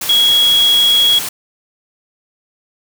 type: tone in noise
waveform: sine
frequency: 3322 Hz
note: G#7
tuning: in tune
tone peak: -8 dBFS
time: 0.09-1.19 s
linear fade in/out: 5 ms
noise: white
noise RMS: -22 dBFS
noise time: 0.01-1.29 s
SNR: +11 dB
effects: none